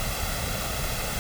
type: noise with comb filter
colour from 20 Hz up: pink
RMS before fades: -29 dBFS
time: 0-1.19 s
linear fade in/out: 0 ms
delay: 1.5 ms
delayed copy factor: +0.6
effects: none